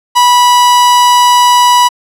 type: tone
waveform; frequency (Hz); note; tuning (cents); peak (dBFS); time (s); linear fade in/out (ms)
45% pulse; 980; B5; -14; -4; 0.15-1.89; 20
effects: low-pass 11000 Hz 12 dB/octave